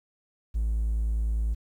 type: tone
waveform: triangle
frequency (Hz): 55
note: A1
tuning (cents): 0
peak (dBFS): -21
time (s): 0.54-1.55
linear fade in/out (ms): 20
effects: tanh soft clip ceiling -18 dBFS + 10-bit